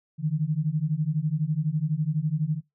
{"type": "beating tone pair", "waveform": "sine", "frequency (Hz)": [147.8, 159.8], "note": ["D3", "D#3"], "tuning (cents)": [11, 47], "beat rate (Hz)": 12, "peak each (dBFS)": -26, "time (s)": [0.18, 2.61], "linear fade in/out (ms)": 50, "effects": ["noise-tail reverb RT60 0.2 s tail -22 dB re dry"]}